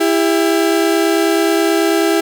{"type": "tone pair together", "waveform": "35% pulse", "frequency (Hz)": [331.3, 400.6], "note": ["E4", "G4"], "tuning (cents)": [9, 38], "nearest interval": "minor third", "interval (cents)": 329, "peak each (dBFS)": [-12, -14], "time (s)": [0, 2.21], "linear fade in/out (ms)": 10, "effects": []}